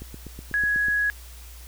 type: click train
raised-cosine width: 3 ms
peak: -25 dBFS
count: 8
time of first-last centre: 0.02-0.884 s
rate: 8.1 Hz
type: tone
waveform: sine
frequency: 1670 Hz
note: G#6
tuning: 9 cents sharp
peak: -20 dBFS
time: 0.54-1.1 s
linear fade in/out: 0 ms
effects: added 60 Hz sine -41 dBFS peak until 1.67 s + white hiss -48 dBFS RMS until 1.67 s